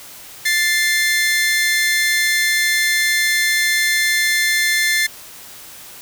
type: tone pair together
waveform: sawtooth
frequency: 1760 / 2093 Hz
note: A6 / C7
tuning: 0 / 0 cents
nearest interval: minor third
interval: 300 cents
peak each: -14 dBFS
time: 0.45-5.07 s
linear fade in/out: 10 ms
effects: white hiss -38 dBFS RMS until 6.01 s